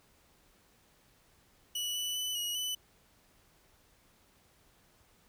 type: tone with pitch steps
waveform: sawtooth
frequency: 2946 / 2972 / 2994 / 2902 / 2993 Hz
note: F#7 / F#7 / F#7 / F#7 / F#7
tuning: -8 / +7 / +20 / -34 / +19 cents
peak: -30 dBFS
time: 1.75-2.75 s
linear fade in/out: 5 ms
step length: 200 ms
effects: pink hiss -66 dBFS RMS until 5.28 s